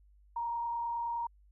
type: tone with frequency modulation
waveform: sine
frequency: 938 Hz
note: A#5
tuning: 11 cents sharp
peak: -32 dBFS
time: 0.36-1.27 s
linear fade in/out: 5 ms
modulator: 29.7 Hz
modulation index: 0.42
effects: added 50 Hz sine -59 dBFS peak until 1.51 s